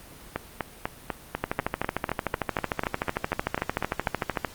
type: two click trains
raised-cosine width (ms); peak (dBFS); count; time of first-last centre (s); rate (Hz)
0.5; -9 / -11; 41 / 16; 1.44-4.448 / 0.36-4.073; 13.3 / 4.04
effects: pink hiss -47 dBFS RMS until 4.54 s + Opus 32 kbps